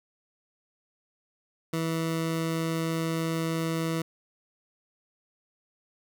20% pulse tone, 163.2 Hz, E3, 17 cents flat, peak -22 dBFS, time 1.73-4.02 s, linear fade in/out 5 ms, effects none

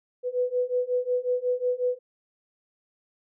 sine beating tone pair, 493.9 / 499.4 Hz, B4 / B4, 0 / +19 cents, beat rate 5.5 Hz, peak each -27 / -26 dBFS, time 0.23-1.99 s, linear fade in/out 50 ms, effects none

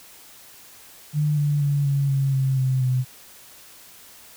sine tone with pitch steps, 149.5 / 146.17 / 142.91 / 139.73 / 136.62 / 133.57 / 130.6 / 127.69 Hz, D3 / D3 / D3 / C#3 / C#3 / C3 / C3 / C3, +31 / -8 / -47 / +14 / -25 / +36 / -3 / -42 cents, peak -18 dBFS, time 1.13-3.05 s, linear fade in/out 50 ms, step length 240 ms, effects white hiss -47 dBFS RMS until 4.36 s

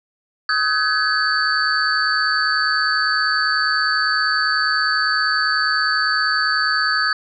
sine tone cluster, 1269 / 1527 / 1677 / 4528 Hz, D#6 / G6 / G#6 / C#8, +34 / -46 / +16 / +36 cents, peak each -21 dBFS, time 0.49-7.13 s, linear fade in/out 2 ms, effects tanh soft clip ceiling -6 dBFS

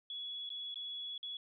sine tone with dropouts, 3379 Hz, G#7, 29 cents sharp, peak -40 dBFS, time 0.1-1.37 s, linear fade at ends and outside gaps 2 ms, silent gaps 0.492-0.502 / 0.743-0.757 / 1.179-1.229 s, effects none

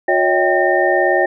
sine tone cluster, 360.7 / 561 / 639 / 785 / 1824 Hz, F#4 / C#5 / D#5 / G5 / A#6, -44 / +21 / +46 / +2 / -38 cents, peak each -18 dBFS, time 0.08-1.26 s, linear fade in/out 5 ms, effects none

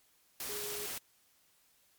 sine tone in noise, 415.3 Hz, G#4, in tune, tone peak -43 dBFS, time 0.49-0.86 s, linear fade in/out 2 ms, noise white, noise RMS -40 dBFS, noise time 0.4-0.98 s, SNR -6 dB, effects white hiss -69 dBFS RMS until 1.98 s + MP3 96 kbps

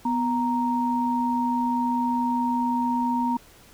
sine tone pair together, 246.9 / 932.3 Hz, B3 / A#5, 0 / 0 cents, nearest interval octave + major seventh, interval 2300 cents, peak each -24 / -24 dBFS, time 0.05-3.37 s, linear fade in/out 5 ms, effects pink hiss -52 dBFS RMS until 3.73 s

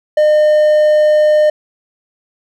triangle tone, 607 Hz, D#5, 43 cents flat, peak -5 dBFS, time 0.17-1.5 s, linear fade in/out 5 ms, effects none

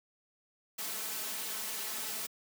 white noise with comb filter, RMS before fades -38 dBFS, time 0.78-2.27 s, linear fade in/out 10 ms, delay 4.6 ms, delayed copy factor +0.8, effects high-pass 200 Hz 12 dB/octave

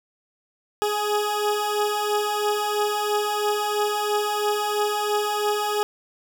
20% pulse beating tone pair, 415.3 / 418.3 Hz, G#4 / G#4, 0 / +12 cents, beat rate 3 Hz, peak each -23 / -18 dBFS, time 0.82-5.83 s, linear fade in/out 0 ms, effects none

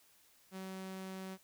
sawtooth tone, 189.3 Hz, F#3, 40 cents sharp, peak -39 dBFS, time 0.51-1.38 s, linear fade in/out 50 ms, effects white hiss -67 dBFS RMS until 1.43 s

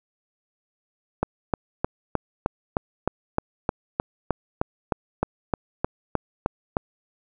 click train, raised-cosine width 1 ms, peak -7 dBFS, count 19, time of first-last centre 1.23-6.768 s, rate 3.25 Hz, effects none

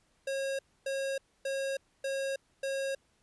square tone bursts, 543 Hz, C#5, 36 cents flat, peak -32 dBFS, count 5, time 0.27-2.95 s, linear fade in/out 5 ms, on 320 ms, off 270 ms, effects pink hiss -71 dBFS RMS until 3.22 s + resampled to 24000 Hz

